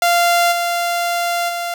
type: tone with level steps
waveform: sawtooth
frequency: 693 Hz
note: F5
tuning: 14 cents flat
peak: -8 / -13 / -17 dBFS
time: 0.02-1.74 s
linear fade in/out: 2 ms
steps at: 0.51 / 1.48 s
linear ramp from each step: 20 ms
effects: none